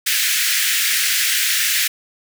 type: high-pass noise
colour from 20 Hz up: pink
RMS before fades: -18 dBFS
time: 0.06-1.88 s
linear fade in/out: 10 ms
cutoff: 1600 Hz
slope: 48 dB/octave
effects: none